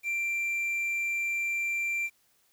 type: tone with quantisation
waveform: triangle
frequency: 2360 Hz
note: D7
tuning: 8 cents sharp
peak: -26 dBFS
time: 0.03-2.1 s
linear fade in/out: 50 ms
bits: 9
effects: white hiss -68 dBFS RMS until 2.52 s